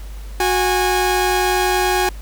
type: tone pair together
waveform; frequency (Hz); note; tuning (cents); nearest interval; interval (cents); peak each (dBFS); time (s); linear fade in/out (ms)
sawtooth; 366.2 / 822; F#4 / G#5; -18 / -18; octave + major second; 1400; -14; 0.4-2.09; 2
effects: added 50 Hz sine -29 dBFS peak until 2.21 s + pink hiss -44 dBFS RMS until 2.21 s